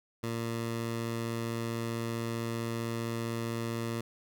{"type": "tone", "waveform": "15% pulse", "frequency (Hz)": 115.5, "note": "A#2", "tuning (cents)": -16, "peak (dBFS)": -26, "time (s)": [0.23, 4.01], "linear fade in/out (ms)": 5, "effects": []}